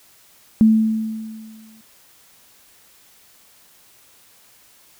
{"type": "tone with exponential decay", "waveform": "sine", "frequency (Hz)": 220, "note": "A3", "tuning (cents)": 0, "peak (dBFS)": -7, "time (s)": [0.61, 1.81], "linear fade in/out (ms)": 0, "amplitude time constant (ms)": 260, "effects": ["white hiss -52 dBFS RMS until 4.99 s"]}